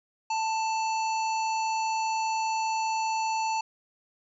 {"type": "harmonic tone with a mistuned harmonic", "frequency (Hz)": 885, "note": "A5", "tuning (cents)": 10, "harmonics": [1, 3, 5, 7, 8], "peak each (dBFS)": [-26, -36, -40, -43, -44], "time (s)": [0.3, 3.61], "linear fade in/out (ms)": 5, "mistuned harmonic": 7, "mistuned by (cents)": -74, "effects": []}